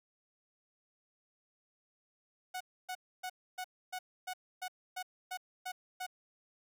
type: tone bursts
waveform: sawtooth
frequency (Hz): 737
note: F#5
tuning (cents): -7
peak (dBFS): -34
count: 11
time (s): 2.54-6.066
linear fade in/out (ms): 10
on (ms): 66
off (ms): 280
effects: none